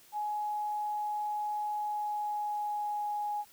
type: tone with pitch glide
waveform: sine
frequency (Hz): 839 to 831.8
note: G#5 to G#5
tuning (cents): +17 to +2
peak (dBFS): -31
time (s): 0.12-3.45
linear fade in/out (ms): 50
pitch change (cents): -15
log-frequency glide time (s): 1.75-3.18
effects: white hiss -59 dBFS RMS until 3.52 s